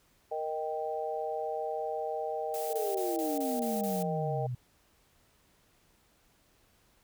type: chord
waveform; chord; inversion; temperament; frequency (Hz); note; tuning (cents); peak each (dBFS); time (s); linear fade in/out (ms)
sine; Eb major; second; equal; 466.2 / 622.3 / 784; Bb4 / Eb5 / G5; 0 / 0 / 0; -36; 0.31-4.47; 10
type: noise bursts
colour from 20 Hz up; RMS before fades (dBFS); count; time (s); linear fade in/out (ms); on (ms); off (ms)
blue; -42; 7; 2.54-4.026; 0; 190; 26
type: exponential sweep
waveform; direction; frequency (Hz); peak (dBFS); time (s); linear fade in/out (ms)
sine; down; 466.2 to 120.8; -32; 2.7-4.55; 5
effects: pink hiss -67 dBFS RMS until 7.03 s